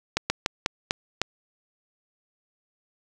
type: slowing click train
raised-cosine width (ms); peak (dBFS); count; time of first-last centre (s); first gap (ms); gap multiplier
0.2; -5; 6; 0.17-1.216; 130; 1.24
effects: none